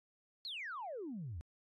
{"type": "exponential sweep", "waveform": "sine", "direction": "down", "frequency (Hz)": [4424, 72.2], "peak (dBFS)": -40, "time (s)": [0.45, 1.41], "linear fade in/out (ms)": 0, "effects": ["tanh soft clip ceiling -37 dBFS", "AAC 32 kbps"]}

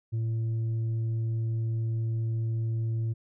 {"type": "tone with tanh clipping", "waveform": "sine", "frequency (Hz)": 113.1, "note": "A2", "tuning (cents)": 48, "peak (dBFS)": -27, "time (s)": [0.12, 3.14], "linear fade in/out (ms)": 20, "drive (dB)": 3, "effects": []}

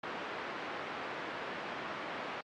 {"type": "band-pass noise", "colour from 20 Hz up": "white", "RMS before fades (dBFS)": -41, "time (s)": [0.03, 2.41], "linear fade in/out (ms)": 5, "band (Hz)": [230, 1700], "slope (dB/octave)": 12, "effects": ["low-pass 4000 Hz 12 dB/octave", "AAC 64 kbps"]}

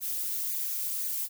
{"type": "noise with flanger", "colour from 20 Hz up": "violet", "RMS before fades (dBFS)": -32, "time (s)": [0, 1.29], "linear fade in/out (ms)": 50, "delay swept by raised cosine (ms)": [0.44, 6.34], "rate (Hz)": 1.9, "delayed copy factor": 1, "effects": []}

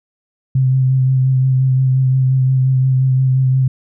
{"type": "tone with vibrato", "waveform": "sine", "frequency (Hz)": 130.81, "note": "C3", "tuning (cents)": 0, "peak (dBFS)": -10, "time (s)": [0.55, 3.68], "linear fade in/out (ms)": 5, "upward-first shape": "sine", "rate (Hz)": 5.7, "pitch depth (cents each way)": 21, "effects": []}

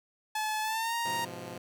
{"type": "tone with pitch glide", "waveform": "sawtooth", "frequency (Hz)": [861, 933.5], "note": ["A5", "A#5"], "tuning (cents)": [-38, 2], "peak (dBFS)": -26, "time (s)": [0.35, 1.25], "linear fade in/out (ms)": 5, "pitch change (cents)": 140, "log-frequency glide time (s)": [0.62, 0.95]}
{"type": "chord", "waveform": "10% pulse", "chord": "F diminished", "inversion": "first", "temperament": "just", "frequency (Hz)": [104.77, 125.72, 174.61], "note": ["Ab2", "Cb3", "F3"], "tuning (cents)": [16, 31, 0], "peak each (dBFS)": [-39, -36, -35], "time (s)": [1.05, 1.58], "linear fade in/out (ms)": 5}
{"effects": []}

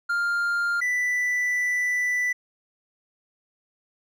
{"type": "tone pair in turn", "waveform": "triangle", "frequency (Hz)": [1400, 1979.9], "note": ["F6", "B6"], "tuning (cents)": [4, 4], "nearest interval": "tritone", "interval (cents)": 600, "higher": "second", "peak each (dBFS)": -20, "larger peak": "neither", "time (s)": [[0.09, 0.81], [0.81, 2.33]], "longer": "second", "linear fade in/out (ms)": 10, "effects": []}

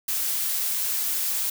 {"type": "noise", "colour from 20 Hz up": "blue", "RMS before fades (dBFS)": -26, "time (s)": [0.08, 1.5], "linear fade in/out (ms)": 5, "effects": []}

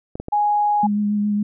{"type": "clicks", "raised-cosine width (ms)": 2, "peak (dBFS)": -16, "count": 3, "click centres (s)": [0.155, 0.2, 0.284]}
{"type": "tone", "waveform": "sine", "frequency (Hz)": 830.6, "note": "G#5", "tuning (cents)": 0, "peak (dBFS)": -15, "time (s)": [0.32, 0.87], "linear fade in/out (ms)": 10}
{"type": "tone with vibrato", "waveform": "sine", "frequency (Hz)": 207.3, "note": "G#3", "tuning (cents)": -3, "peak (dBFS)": -17, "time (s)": [0.83, 1.43], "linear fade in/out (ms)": 5, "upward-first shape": "sine", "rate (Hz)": 7.3, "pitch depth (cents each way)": 17}
{"effects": []}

